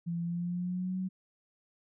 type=tone with pitch glide; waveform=sine; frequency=170 to 186.46 Hz; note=F3 to F#3; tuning=-46 to +14 cents; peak=-31 dBFS; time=0.06-1.09 s; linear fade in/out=20 ms; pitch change=+160 cents; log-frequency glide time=0.23-0.98 s; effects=none